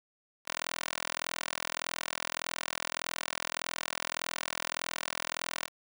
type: tone with high-pass filter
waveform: 10% pulse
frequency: 41.69 Hz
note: E1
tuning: 20 cents sharp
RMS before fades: -37 dBFS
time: 0.45-5.69 s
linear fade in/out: 50 ms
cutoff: 1100 Hz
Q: 0.57
effects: none